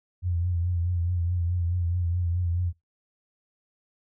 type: tone with vibrato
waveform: sine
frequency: 87.31 Hz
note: F2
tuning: in tune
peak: -23 dBFS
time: 0.22-2.73 s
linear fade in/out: 50 ms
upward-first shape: triangle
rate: 4.7 Hz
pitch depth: 64 cents each way
effects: noise-tail reverb RT60 0.2 s tail -22 dB re dry